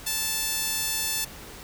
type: tone with high-pass filter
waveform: sawtooth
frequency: 880 Hz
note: A5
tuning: in tune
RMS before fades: -28 dBFS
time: 0.06-1.25 s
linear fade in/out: 10 ms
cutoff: 4300 Hz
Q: 0.53
effects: pink hiss -43 dBFS RMS until 1.63 s